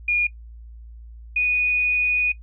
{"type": "tone pair in turn", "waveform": "sine", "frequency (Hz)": [2432, 2473], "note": ["D#7", "D#7"], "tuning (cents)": [-40, -11], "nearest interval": "unison", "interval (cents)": 29, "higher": "second", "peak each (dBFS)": -17, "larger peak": "neither", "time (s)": [[0.08, 0.27], [1.36, 2.32]], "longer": "second", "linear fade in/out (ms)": 5, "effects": ["noise-tail reverb RT60 0.1 s tail -20 dB re dry", "added 57 Hz sine -38 dBFS peak until 2.42 s"]}